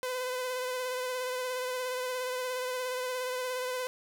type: tone with vibrato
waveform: sawtooth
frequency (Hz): 506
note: B4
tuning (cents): +42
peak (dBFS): -28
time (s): 0.03-3.87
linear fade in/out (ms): 0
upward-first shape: triangle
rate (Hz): 17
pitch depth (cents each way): 31
effects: none